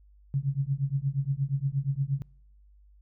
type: tone with tremolo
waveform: sine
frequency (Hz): 138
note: C#3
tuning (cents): -7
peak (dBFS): -21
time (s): 0.34-2.22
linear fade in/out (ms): 0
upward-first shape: triangle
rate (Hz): 8.5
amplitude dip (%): 100
effects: noise-tail reverb RT60 0.7 s tail -25 dB re dry + added 50 Hz sine -54 dBFS peak until 3.01 s